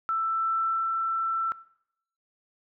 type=tone with pitch glide; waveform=sine; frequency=1327 to 1336.2 Hz; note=E6 to E6; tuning=+11 to +23 cents; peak=-24 dBFS; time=0.09-1.52 s; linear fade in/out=0 ms; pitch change=+12 cents; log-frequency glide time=0.22-0.88 s; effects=noise-tail reverb RT60 0.7 s tail -19 dB re dry